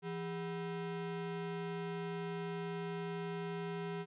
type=ring-modulated tone; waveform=square; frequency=287.4 Hz; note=D4; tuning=37 cents flat; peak=-36 dBFS; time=0.02-4.06 s; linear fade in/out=50 ms; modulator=119 Hz; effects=resampled to 8000 Hz